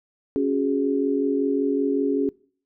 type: chord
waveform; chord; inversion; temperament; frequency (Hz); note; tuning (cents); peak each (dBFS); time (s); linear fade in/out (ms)
sine; C# suspended fourth; none; equal; 277.2 / 370 / 415.3; C#4 / F#4 / G#4; 0 / 0 / 0; -22 / -27 / -24; 0.36-2.29; 0
effects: noise-tail reverb RT60 0.5 s tail -24 dB re dry